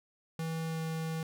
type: tone with pitch glide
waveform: square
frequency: 162.3 to 161.27 Hz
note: E3 to E3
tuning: -27 to -38 cents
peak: -34 dBFS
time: 0.39-1.23 s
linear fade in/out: 2 ms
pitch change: -11 cents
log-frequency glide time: 0.67-0.8 s
effects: none